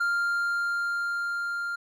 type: tone with level ramp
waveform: triangle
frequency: 1396.9 Hz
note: F6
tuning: in tune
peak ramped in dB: -21 to -27 dBFS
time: 0-1.76 s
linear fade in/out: 10 ms
effects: none